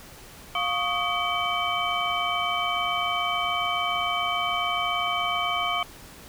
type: tone cluster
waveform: sine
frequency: 705 / 1116 / 1243 / 2287 / 3081 Hz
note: F5 / C#6 / D#6 / D7 / G7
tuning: +16 / +11 / -2 / -47 / -31 cents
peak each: -30 dBFS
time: 0.55-5.83 s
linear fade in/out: 2 ms
effects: pink hiss -46 dBFS RMS until 6.28 s